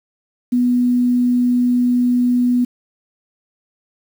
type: tone with quantisation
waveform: sine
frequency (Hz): 245.9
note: B3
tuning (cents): -7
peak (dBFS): -12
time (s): 0.52-2.65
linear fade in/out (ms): 10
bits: 7
effects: none